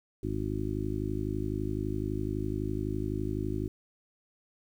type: harmonic tone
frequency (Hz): 51.91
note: G#1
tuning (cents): 0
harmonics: 1 / 2 / 3 / 4 / 5 / 6 / 7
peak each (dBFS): -37 / -35 / -41 / -41 / -39 / -36 / -37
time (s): 0.23-3.68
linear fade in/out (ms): 5
effects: 10-bit